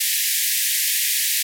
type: band-pass noise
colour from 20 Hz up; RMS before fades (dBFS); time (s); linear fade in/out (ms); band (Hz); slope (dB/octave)
white; -21; 0-1.43; 10; 1700 to 16000; 96
effects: none